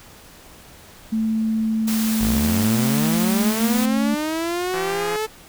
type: tone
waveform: sine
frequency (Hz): 220.9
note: A3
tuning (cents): +7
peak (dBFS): -18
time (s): 1.12-4.15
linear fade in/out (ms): 10
type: noise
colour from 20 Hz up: white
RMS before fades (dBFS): -28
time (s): 1.87-3.86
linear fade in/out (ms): 10
type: linear sweep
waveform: sawtooth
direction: up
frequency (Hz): 46.25 to 440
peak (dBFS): -18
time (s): 2.2-5.27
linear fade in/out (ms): 20
type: click train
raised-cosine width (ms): 0.5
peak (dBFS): -15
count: 73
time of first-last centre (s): 4.74-5.159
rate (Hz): 172
effects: pink hiss -45 dBFS RMS until 5.48 s